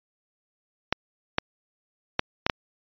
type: clicks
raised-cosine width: 0.3 ms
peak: -5 dBFS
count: 5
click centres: 0.926 / 1.384 / 2.194 / 2.465 / 2.498 s
effects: resampled to 11025 Hz